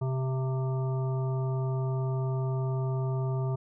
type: harmonic tone with a mistuned harmonic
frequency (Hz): 130.81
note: C3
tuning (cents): 0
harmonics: 1 / 3 / 5 / 7 / 9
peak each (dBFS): -27 / -37 / -41 / -44 / -46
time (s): 0.01-3.56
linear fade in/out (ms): 10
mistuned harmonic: 5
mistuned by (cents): +22
effects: none